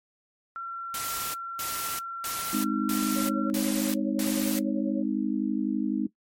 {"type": "tone", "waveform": "sine", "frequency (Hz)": 1361, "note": "F6", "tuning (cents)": -45, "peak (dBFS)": -32, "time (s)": [0.56, 3.5], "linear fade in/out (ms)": 0}
{"type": "noise bursts", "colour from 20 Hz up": "white", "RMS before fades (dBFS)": -33, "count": 6, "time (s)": [0.94, 4.59], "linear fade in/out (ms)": 2, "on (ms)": 400, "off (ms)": 250}
{"type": "chord", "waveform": "sine", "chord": "Ab major", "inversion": "none", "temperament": "just", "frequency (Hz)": [207.7, 259.6, 311.5], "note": ["Ab3", "C4", "Eb4"], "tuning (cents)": [0, -13, 2], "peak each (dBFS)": -29, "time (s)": [2.53, 6.07], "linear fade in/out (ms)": 5}
{"type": "tone with tremolo", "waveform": "sine", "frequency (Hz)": 553, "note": "C#5", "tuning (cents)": -4, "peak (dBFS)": -31, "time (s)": [3.16, 5.03], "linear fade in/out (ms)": 2, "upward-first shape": "triangle", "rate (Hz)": 10, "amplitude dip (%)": 85}
{"effects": ["noise-tail reverb RT60 0.1 s tail -17 dB re dry", "MP3 64 kbps"]}